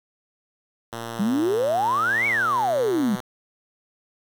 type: tone with pitch glide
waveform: 5% pulse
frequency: 116 to 125.05 Hz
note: A#2 to B2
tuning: -8 to +22 cents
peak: -20 dBFS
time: 0.92-3.21 s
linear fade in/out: 10 ms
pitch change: +130 cents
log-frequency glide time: 2.36-2.65 s
type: exponential two-way sweep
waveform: sine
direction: up then down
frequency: 189 to 2305 to 189 Hz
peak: -19 dBFS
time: 1.19-3.16 s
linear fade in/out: 10 ms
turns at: 2.27 s
effects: 8-bit